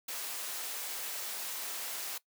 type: high-pass noise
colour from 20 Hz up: white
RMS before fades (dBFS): -39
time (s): 0.08-2.18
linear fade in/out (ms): 5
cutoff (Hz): 420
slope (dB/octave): 12
effects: noise-tail reverb RT60 0.1 s tail -19 dB re dry